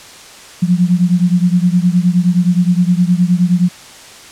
sine beating tone pair, 174.61 / 184.21 Hz, F3 / F#3, 0 / -7 cents, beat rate 9.6 Hz, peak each -11 / -13 dBFS, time 0.62-3.69 s, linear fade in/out 10 ms, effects white hiss -36 dBFS RMS until 4.31 s + low-pass 8000 Hz 12 dB/octave

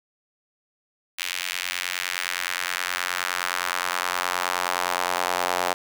sawtooth tone with high-pass filter sweep, 89.6 Hz, F2, 45 cents sharp, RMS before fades -27 dBFS, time 1.18-5.74 s, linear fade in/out 10 ms, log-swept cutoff 2500 to 730 Hz, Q 1.5, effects none

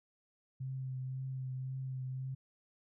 sine tone with vibrato, 130.81 Hz, C3, in tune, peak -37 dBFS, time 0.6-2.35 s, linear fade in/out 10 ms, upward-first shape triangle, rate 1.9 Hz, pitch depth 23 cents each way, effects none

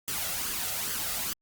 white noise with flanger, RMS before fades -32 dBFS, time 0.08-1.33 s, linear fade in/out 0 ms, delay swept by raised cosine 0.63 to 1.54 ms, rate 2.4 Hz, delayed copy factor +0.55, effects Opus 48 kbps

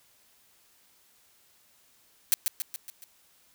blue noise with echo, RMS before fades -21 dBFS, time 2.32-2.34 s, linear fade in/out 0 ms, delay 140 ms, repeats 5, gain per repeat -5 dB, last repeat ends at 3.04 s, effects white hiss -63 dBFS RMS until 3.54 s

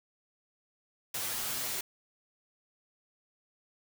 white noise with comb filter, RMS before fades -35 dBFS, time 1.14-1.81 s, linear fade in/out 5 ms, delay 7.9 ms, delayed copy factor +1, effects none

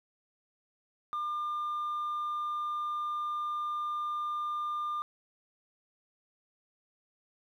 sine tone, 1200 Hz, D6, 37 cents sharp, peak -29 dBFS, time 1.13-5.02 s, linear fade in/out 0 ms, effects tanh soft clip ceiling -30 dBFS + 11-bit

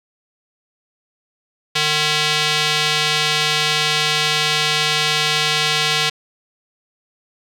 square tone with band-pass filter, 151.8 Hz, D#3, 42 cents flat, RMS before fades -18 dBFS, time 1.75-6.1 s, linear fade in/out 10 ms, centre 3500 Hz, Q 1.5, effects none

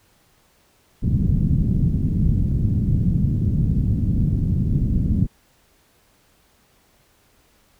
white low-pass noise, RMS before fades -19 dBFS, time 1.02-5.27 s, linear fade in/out 20 ms, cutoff 190 Hz, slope 24 dB/octave, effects pink hiss -59 dBFS RMS until 7.79 s

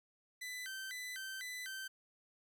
sawtooth tone with vibrato, 1760 Hz, A6, in tune, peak -39 dBFS, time 0.41-1.88 s, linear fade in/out 10 ms, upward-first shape square, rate 2 Hz, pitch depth 220 cents each way, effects none

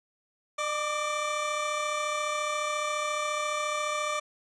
25% pulse tone pair together, 602.7 / 1171 Hz, D5 / D6, +45 / -5 cents, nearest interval major seventh, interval 1150 cents, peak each -28 / -27 dBFS, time 0.58-4.2 s, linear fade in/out 10 ms, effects resampled to 22050 Hz

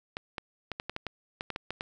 clicks, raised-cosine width 0.3 ms, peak -18 dBFS, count 12, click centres 0.169 / 0.382 / 0.717 / 0.799 / 0.896 / 0.964 / 1.067 / 1.409 / 1.503 / 1.561 / 1.706 / 1.809 s, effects none

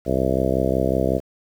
harmonic tone, 65.41 Hz, C2, in tune, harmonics 1 / 2 / 3 / 4 / 5 / 6 / 7 / 8 / 9 / 10, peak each -27 / -27 / -27 / -27 / -27 / -27 / -27 / -27 / -27 / -27 dBFS, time 0.05-1.21 s, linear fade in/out 50 ms, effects 8-bit

